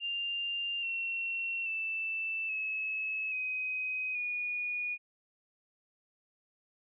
sine tone with pitch steps, 2794 / 2722 / 2652 / 2584 / 2518 / 2453 Hz, F7 / F7 / E7 / E7 / D#7 / D#7, 0 / -45 / +10 / -35 / +20 / -25 cents, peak -32 dBFS, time 0-4.98 s, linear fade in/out 50 ms, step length 830 ms, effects none

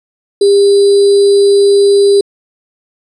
sine tone with sample-and-hold, 400.7 Hz, G4, 38 cents sharp, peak -4 dBFS, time 0.41-2.21 s, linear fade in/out 5 ms, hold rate 4410 Hz, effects resampled to 22050 Hz

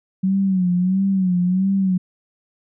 sine tone with vibrato, 186.4 Hz, F#3, 13 cents sharp, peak -15 dBFS, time 0.23-1.98 s, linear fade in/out 10 ms, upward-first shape sine, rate 1.5 Hz, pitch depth 85 cents each way, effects none

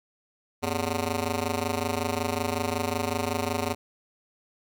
10% pulse ring-modulated tone, 164.8 Hz, E3, in tune, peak -15 dBFS, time 0.62-3.75 s, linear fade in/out 20 ms, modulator 69.7 Hz, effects none

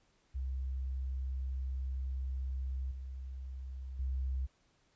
sine tone with level steps, 65.41 Hz, C2, in tune, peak -34 / -40 / -32 dBFS, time 0.34-4.47 s, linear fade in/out 20 ms, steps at 2.91 / 3.99 s, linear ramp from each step 5 ms, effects pink hiss -72 dBFS RMS until 4.95 s + resampled to 16000 Hz

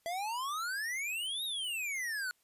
square exponential two-way sweep, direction up then down, 659.3 to 3834 to 1439 Hz, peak -35 dBFS, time 0.06-2.31 s, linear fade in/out 0 ms, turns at 1.44 s, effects white hiss -73 dBFS RMS until 2.43 s + resampled to 32000 Hz

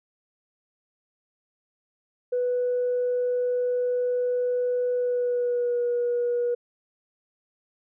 sine tone with pitch glide, 493.9 to 482.3 Hz, B4 to B4, 0 to -41 cents, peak -21 dBFS, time 2.32-6.55 s, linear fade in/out 10 ms, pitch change -41 cents, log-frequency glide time 4.94-5.81 s, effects tanh soft clip ceiling -18 dBFS

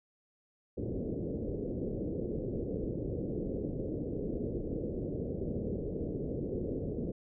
white low-pass noise, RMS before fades -36 dBFS, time 0.77-7.12 s, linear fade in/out 10 ms, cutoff 500 Hz, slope 48 dB/octave, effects none

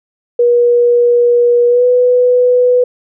sine tone with pitch glide, 480.7 to 495.4 Hz, B4 to B4, -47 to +5 cents, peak -6 dBFS, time 0.39-2.84 s, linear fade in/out 5 ms, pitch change +52 cents, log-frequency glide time 1.68-1.85 s, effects none

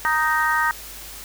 harmonic tone, 311.1 Hz, D#4, in tune, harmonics 3 / 4 / 5 / 6, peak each -23 / -23 / -23 / -23 dBFS, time 0.05-0.71 s, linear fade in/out 0 ms, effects added 50 Hz sine -44 dBFS peak until 1.24 s + white hiss -38 dBFS RMS until 1.24 s

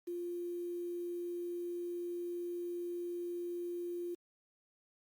sine tone with quantisation, 349.2 Hz, F4, in tune, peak -37 dBFS, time 0.07-4.15 s, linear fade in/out 10 ms, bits 10, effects Opus 48 kbps

